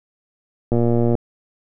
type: click train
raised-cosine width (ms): 2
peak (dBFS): -6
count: 52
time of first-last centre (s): 0.72-1.152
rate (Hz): 118
effects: none